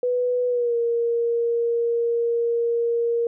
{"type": "tone with pitch glide", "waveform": "sine", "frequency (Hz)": [493.9, 468.3], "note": ["B4", "A#4"], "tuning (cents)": [0, 8], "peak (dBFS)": -19, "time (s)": [0.03, 3.27], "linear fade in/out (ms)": 2, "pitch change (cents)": -92, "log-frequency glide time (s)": [0.48, 0.76], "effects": []}